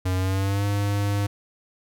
square tone with pitch glide, 92.5 to 101.46 Hz, F#2 to G#2, 0 to -40 cents, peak -22 dBFS, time 0.05-1.27 s, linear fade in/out 10 ms, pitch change +160 cents, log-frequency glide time 0.16-0.65 s, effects none

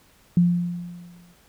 sine tone with exponential decay, 174.7 Hz, F3, 1 cent sharp, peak -12 dBFS, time 0.37-1.34 s, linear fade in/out 2 ms, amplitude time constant 210 ms, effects pink hiss -57 dBFS RMS until 1.48 s

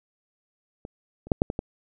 clicks, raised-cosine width 2 ms, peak -24 / -29 / -6 / -6 / -15 / -14 dBFS, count 6, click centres 0.851 / 1.27 / 1.318 / 1.419 / 1.501 / 1.591 s, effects none

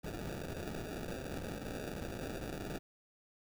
violet noise with sample-and-hold, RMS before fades -42 dBFS, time 0.03-2.79 s, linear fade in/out 20 ms, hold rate 1050 Hz, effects none

